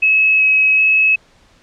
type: tone with pitch steps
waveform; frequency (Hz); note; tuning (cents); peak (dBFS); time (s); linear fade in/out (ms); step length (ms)
sine; 2578 / 2557 / 2578; E7 / D#7 / E7; -39 / +47 / -39; -9; 0.02-1.16; 10; 380
effects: pink hiss -51 dBFS RMS until 1.62 s + low-pass 6000 Hz 12 dB/octave